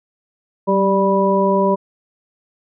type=harmonic tone with a mistuned harmonic; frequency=196 Hz; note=G3; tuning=in tune; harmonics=1 / 2 / 3 / 5; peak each=-18 / -18 / -18 / -18 dBFS; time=0.67-1.76 s; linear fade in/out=20 ms; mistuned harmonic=1; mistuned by=-33 cents; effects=none